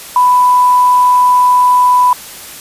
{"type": "tone with quantisation", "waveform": "sine", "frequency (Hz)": 993, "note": "B5", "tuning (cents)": 9, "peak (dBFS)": -5, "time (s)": [0.16, 2.13], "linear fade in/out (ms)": 2, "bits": 5, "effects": ["white hiss -30 dBFS RMS until 2.6 s", "resampled to 32000 Hz"]}